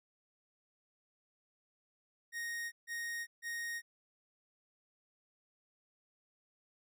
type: tone bursts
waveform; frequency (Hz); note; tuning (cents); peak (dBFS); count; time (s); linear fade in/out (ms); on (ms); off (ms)
45% pulse; 1864.7; A#6; 0; -38; 3; 2.32-3.82; 50; 400; 150
effects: none